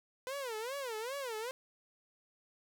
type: tone with vibrato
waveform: sawtooth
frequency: 493.9 Hz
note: B4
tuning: in tune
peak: -34 dBFS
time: 0.27-1.51 s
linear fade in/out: 0 ms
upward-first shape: sine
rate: 2.5 Hz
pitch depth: 240 cents each way
effects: none